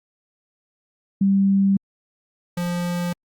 sine / square tone pair in turn, 196 / 175.08 Hz, G3 / F3, 0 / +5 cents, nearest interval major second, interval 195 cents, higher first, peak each -14 / -23 dBFS, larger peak first, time 1.21-1.77 / 2.57-3.13 s, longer neither, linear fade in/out 5 ms, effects Opus 32 kbps

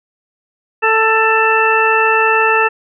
harmonic tone, 442.8 Hz, A4, 11 cents sharp, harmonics 1 / 2 / 3 / 4 / 6, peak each -16 / -16 / -16 / -16 / -16 dBFS, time 0.82-2.69 s, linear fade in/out 20 ms, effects none

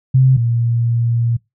sine tone pair in turn, 130.81 / 117.48 Hz, C3 / A#2, 0 / +14 cents, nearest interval major second, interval 186 cents, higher first, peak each -7 / -13 dBFS, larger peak first, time 0.14-0.37 / 0.37-1.37 s, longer second, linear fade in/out 10 ms, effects noise-tail reverb RT60 0.2 s tail -23 dB re dry

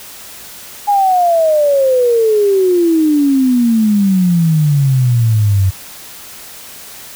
sine exponential sweep, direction down, 830.6 to 93 Hz, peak -8 dBFS, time 0.87-5.71 s, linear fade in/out 20 ms, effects white hiss -33 dBFS RMS until 7.15 s

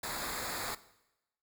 pink noise with comb filter, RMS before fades -38 dBFS, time 0.03-0.75 s, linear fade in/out 5 ms, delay 0.34 ms, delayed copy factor -0.75, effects noise-tail reverb RT60 0.9 s tail -17 dB re dry

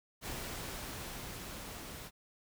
pink noise with level ramp, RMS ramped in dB -41 to -47 dBFS, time 0.21-2.11 s, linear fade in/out 50 ms, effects none

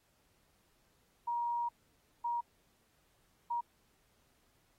sine tone bursts at uneven times, 948 Hz, A#5, 29 cents sharp, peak -32 dBFS, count 3, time 1.27-1.69 / 2.24-2.41 / 3.5-3.61 s, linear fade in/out 10 ms, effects pink hiss -73 dBFS RMS until 4.78 s + AAC 48 kbps

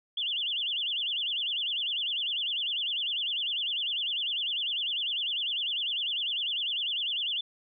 sine tone with vibrato, 3136 Hz, G7, in tune, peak -28 dBFS, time 0.17-7.41 s, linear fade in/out 5 ms, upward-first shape sine, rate 10 Hz, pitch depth 210 cents each way, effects none

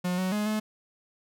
45% pulse tone with pitch steps, 179.7 / 185.9 / 209.8 / 214.7 Hz, F3 / F#3 / G#3 / A3, +50 / +8 / +18 / -42 cents, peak -26 dBFS, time 0.04-0.6 s, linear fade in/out 10 ms, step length 140 ms, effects none

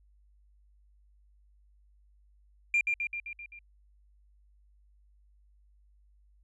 sine tone with echo, 2390 Hz, D7, 30 cents sharp, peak -21 dBFS, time 2.74-2.81 s, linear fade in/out 2 ms, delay 130 ms, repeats 6, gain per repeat -4 dB, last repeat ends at 3.59 s, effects tanh soft clip ceiling -20 dBFS + added 50 Hz sine -60 dBFS peak until 6.43 s

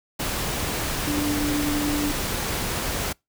sine tone in noise, 293.7 Hz, D4, in tune, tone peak -23 dBFS, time 1.07-2.12 s, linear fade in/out 10 ms, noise pink, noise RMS -27 dBFS, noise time 0.19-3.13 s, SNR +1 dB, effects noise-tail reverb RT60 0.2 s tail -26 dB re dry

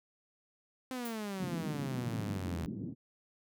sawtooth exponential sweep, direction down, 261.6 to 78.7 Hz, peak -33 dBFS, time 0.91-2.66 s, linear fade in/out 0 ms
violet noise with exponential decay, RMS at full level -40 dBFS, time 1.05-1.2 s, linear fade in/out 5 ms, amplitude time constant 32 ms
pink band-pass noise, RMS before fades -40 dBFS, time 1.37-2.95 s, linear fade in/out 50 ms, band 140 to 280 Hz, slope 24 dB/octave
effects none

